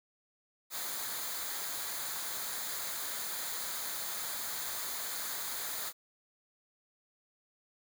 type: noise with comb filter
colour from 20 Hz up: white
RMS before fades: -38 dBFS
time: 0.7-5.93 s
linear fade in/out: 50 ms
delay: 0.36 ms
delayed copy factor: -0.6
effects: none